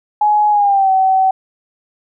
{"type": "tone with pitch glide", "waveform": "sine", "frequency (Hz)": [840, 761.4], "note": ["G#5", "F#5"], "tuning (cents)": [19, 49], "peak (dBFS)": -9, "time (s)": [0.21, 1.31], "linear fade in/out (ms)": 5, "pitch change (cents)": -170, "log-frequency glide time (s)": [0.5, 0.91], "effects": []}